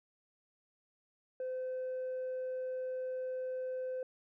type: tone with tanh clipping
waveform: triangle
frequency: 513 Hz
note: C5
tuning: 34 cents flat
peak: -36 dBFS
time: 1.4-4.03 s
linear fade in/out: 2 ms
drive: 6 dB
effects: none